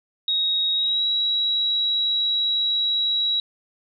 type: tone with pitch glide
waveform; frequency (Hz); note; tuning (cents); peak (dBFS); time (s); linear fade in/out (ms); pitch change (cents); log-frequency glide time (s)
sine; 3776 to 3878; A#7 to B7; +22 to -32; -19; 0.28-3.4; 2; +46; 0.73-1.04
effects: none